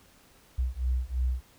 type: beating tone pair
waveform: sine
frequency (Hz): 61.5 / 64.5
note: B1 / C2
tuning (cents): -7 / -24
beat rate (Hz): 3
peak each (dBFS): -29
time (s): 0.58-1.41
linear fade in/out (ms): 10
effects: pink hiss -59 dBFS RMS until 1.58 s